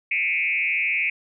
sine tone with frequency modulation, 2349 Hz, D7, in tune, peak -20 dBFS, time 0.11-1.1 s, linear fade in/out 5 ms, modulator 167 Hz, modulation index 1.4, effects none

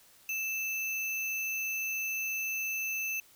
sine tone with sample-and-hold, 2637 Hz, E7, in tune, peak -31 dBFS, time 0.29-3.2 s, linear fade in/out 2 ms, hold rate 8820 Hz, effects white hiss -60 dBFS RMS until 3.35 s

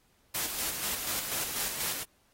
white noise with tremolo, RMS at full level -32 dBFS, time 0.34-2.04 s, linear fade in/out 10 ms, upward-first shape square, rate 4.1 Hz, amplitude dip 40%, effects pink hiss -68 dBFS RMS until 2.33 s + AAC 48 kbps

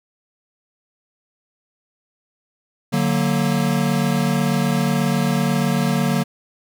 square chord, D augmented, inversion none, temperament equal, 146.83 / 185 / 233.1 Hz, D3 / F#3 / A#3, 0 / 0 / 0 cents, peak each -22 dBFS, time 2.92-6.24 s, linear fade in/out 20 ms, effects none

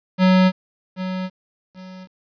square tone with echo, 185.7 Hz, F#3, 7 cents sharp, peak -12 dBFS, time 0.18-0.52 s, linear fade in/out 50 ms, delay 780 ms, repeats 2, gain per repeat -12 dB, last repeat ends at 2.08 s, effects resampled to 11025 Hz + 9-bit

